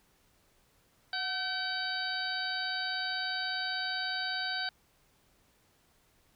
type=harmonic tone with a mistuned harmonic; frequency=765 Hz; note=G5; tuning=42 cents flat; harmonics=1 / 2 / 3 / 4 / 5 / 6; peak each=-40 / -35 / -47 / -43 / -40 / -37 dBFS; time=1.13-4.69 s; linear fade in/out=2 ms; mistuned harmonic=1; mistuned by=-66 cents; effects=pink hiss -68 dBFS RMS until 6.35 s